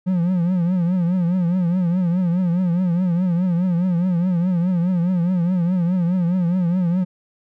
triangle tone with vibrato, 177.5 Hz, F3, 28 cents sharp, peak -14 dBFS, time 0.06-7.05 s, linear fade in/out 20 ms, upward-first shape triangle, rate 4.8 Hz, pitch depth 120 cents each way, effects none

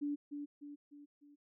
sine tone with echo, 290 Hz, D4, 22 cents flat, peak -34 dBFS, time 0.01-0.16 s, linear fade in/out 20 ms, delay 300 ms, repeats 4, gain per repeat -6 dB, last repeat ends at 1.36 s, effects none

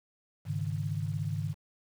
sine chord, Ab suspended fourth, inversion none, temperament equal with one note detuned, 102.4 / 138.59 / 155.56 Hz, Ab2 / Db3 / Eb3, -24 / 0 / 0 cents, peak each -34 / -36 / -34 dBFS, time 0.45-1.55 s, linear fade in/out 50 ms, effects 9-bit

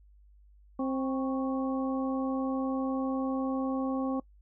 harmonic tone with a mistuned harmonic, 264 Hz, C4, 16 cents sharp, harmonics 1 / 2 / 3 / 4, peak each -29 / -36 / -40 / -40 dBFS, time 0.79-4.2 s, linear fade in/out 5 ms, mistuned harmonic 4, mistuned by +77 cents, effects noise-tail reverb RT60 0.1 s tail -23 dB re dry + added 50 Hz sine -55 dBFS peak until 4.41 s

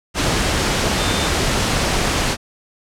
sine tone in noise, 3591 Hz, A7, 35 cents sharp, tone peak -27 dBFS, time 0.96-1.31 s, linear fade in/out 50 ms, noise pink, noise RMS -18 dBFS, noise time 0.14-2.37 s, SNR -12 dB, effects low-pass 8000 Hz 12 dB/octave

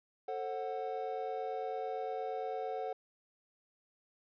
triangle chord, F# diminished, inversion first, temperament just, 444 / 532.8 / 740 Hz, A4 / C5 / F#5, +16 / +31 / 0 cents, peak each -38 / -40 / -37 dBFS, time 0.28-2.93 s, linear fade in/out 5 ms, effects resampled to 11025 Hz + 12-bit

